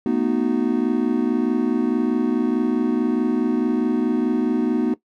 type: chord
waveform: triangle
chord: B dominant seventh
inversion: third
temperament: just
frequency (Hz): 222.2 / 246.9 / 308.7 / 370.4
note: A3 / B3 / D#4 / F#4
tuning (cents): +17 / 0 / -14 / +2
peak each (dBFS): -23 / -19 / -21 / -23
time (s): 0.06-4.94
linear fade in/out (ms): 2
effects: noise-tail reverb RT60 0.1 s tail -17 dB re dry